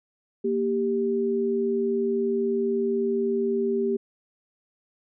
sine tone pair together, 234.1 / 394 Hz, A#3 / G4, +8 / +9 cents, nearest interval major sixth, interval 901 cents, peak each -27 / -23 dBFS, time 0.44-3.97 s, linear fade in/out 10 ms, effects none

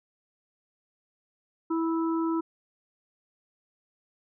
harmonic tone, 327.9 Hz, E4, 9 cents flat, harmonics 1 / 3 / 4, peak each -25 / -35 / -37 dBFS, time 1.7-2.41 s, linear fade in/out 10 ms, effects none

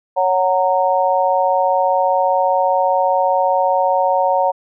sine chord, F# major, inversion second, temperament just, 555 / 740 / 925 Hz, C#5 / F#5 / A#5, +2 / 0 / -14 cents, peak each -17 dBFS, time 0.16-4.52 s, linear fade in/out 20 ms, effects none

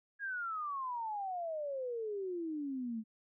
sine exponential sweep, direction down, 1661.2 to 214.8 Hz, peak -36 dBFS, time 0.19-3.04 s, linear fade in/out 50 ms, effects none

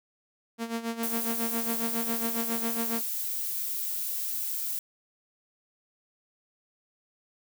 sawtooth tone with tremolo, 230 Hz, A#3, 23 cents flat, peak -24 dBFS, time 0.58-3.03 s, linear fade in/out 50 ms, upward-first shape sine, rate 7.3 Hz, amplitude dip 75%
violet noise, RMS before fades -32 dBFS, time 1.03-4.79 s, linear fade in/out 2 ms
effects none

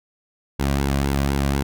sawtooth tone with flanger, 69.3 Hz, C#2, in tune, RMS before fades -21 dBFS, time 0.59-1.63 s, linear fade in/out 10 ms, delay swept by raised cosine 1.6 to 2.32 ms, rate 4 Hz, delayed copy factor -0.55, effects none

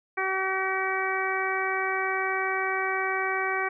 harmonic tone, 381.1 Hz, G4, 49 cents flat, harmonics 1 / 2 / 3 / 4 / 5 / 6, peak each -32 / -32 / -32 / -32 / -32 / -32 dBFS, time 0.17-3.69 s, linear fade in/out 10 ms, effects none

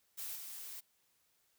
blue noise with level steps, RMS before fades -43 / -47 dBFS, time 0.17-0.81 s, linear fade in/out 20 ms, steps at 0.35 s, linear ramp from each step 20 ms, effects white hiss -75 dBFS RMS until 1.58 s

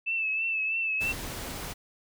sine tone with vibrato, 2633 Hz, E7, 3 cents flat, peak -26 dBFS, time 0.06-1.13 s, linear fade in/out 20 ms, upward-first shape triangle, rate 3.1 Hz, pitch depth 50 cents each way
pink noise, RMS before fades -37 dBFS, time 1-1.74 s, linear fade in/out 20 ms
effects none

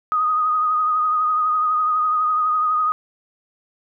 sine tone with vibrato, 1244.5 Hz, D#6, in tune, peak -16 dBFS, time 0.12-2.92 s, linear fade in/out 0 ms, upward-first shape sine, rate 12 Hz, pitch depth 33 cents each way, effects none

